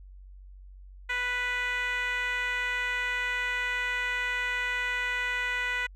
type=tone with band-pass filter; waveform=10% pulse; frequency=493.9 Hz; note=B4; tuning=in tune; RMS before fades=-30 dBFS; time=1.09-5.87 s; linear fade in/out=10 ms; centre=1900 Hz; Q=2.4; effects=added 47 Hz sine -45 dBFS peak until 5.95 s